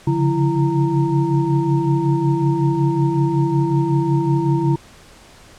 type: tone cluster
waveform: sine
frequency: 138.6 / 144 / 176.1 / 334.4 / 924 Hz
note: C#3 / D3 / F3 / E4 / A#5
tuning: 0 / -34 / +15 / +25 / -16 cents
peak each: -22 / -18 / -27 / -19 / -26 dBFS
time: 0.07-4.76 s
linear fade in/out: 5 ms
effects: pink hiss -45 dBFS RMS until 5.58 s + low-pass 9000 Hz 12 dB/octave